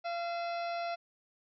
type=harmonic tone with a mistuned harmonic; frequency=686 Hz; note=F5; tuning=31 cents flat; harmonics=1 / 2 / 3 / 4 / 5 / 6 / 7 / 8; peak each=-34 / -43 / -48 / -47 / -54 / -51 / -55 / -56 dBFS; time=0.04-0.96 s; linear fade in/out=20 ms; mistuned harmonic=4; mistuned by=-100 cents; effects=none